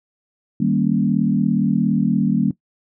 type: chord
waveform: sine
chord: Eb dominant seventh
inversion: none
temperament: equal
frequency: 155.56 / 196 / 233.1 / 277.2 Hz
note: Eb3 / G3 / Bb3 / Db4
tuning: 0 / 0 / 0 / 0 cents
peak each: -22 / -19 / -19 / -23 dBFS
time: 0.6-2.51 s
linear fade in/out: 5 ms
effects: noise-tail reverb RT60 0.1 s tail -18 dB re dry